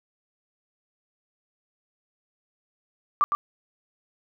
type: tone with echo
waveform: sine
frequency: 1174.7 Hz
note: D6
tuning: in tune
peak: -16 dBFS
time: 3.21-3.24 s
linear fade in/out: 0 ms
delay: 110 ms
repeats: 1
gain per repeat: -5 dB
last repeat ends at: 3.35 s
effects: none